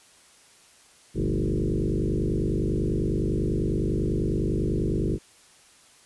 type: tone with frequency modulation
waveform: sine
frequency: 114.2 Hz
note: A#2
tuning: 35 cents flat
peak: -22 dBFS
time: 1.14-5.19 s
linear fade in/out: 50 ms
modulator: 50 Hz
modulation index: 6
effects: white hiss -55 dBFS RMS until 6.05 s + resampled to 24000 Hz